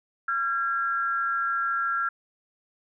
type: tone pair together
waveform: sine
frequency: 1369 / 1635.2 Hz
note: F6 / G#6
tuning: -35 / -27 cents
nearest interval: minor third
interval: 308 cents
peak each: -25 / -29 dBFS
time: 0.28-2.09 s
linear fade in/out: 5 ms
effects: none